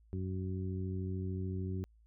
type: harmonic tone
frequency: 93.5 Hz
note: F#2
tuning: 19 cents sharp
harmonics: 1 / 2 / 3 / 4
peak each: -36 / -41 / -46 / -45 dBFS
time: 0.13-1.84 s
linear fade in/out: 0 ms
effects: added 55 Hz sine -61 dBFS peak until 2.06 s